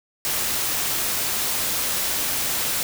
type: noise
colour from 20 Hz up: white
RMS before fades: -24 dBFS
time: 0.25-2.83 s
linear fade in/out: 0 ms
effects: none